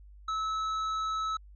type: tone with hard clipping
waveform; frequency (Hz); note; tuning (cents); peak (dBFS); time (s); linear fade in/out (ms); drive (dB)
sine; 1300; E6; -24; -31; 0.28-1.37; 5; 7
effects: added 50 Hz sine -49 dBFS peak until 1.55 s + resampled to 24000 Hz